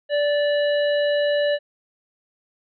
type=harmonic tone with a mistuned harmonic; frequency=583 Hz; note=D5; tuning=13 cents flat; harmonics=1 / 3 / 5 / 7; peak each=-18 / -28 / -32 / -35 dBFS; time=0.09-1.59 s; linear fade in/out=50 ms; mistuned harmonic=7; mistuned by=-51 cents; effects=none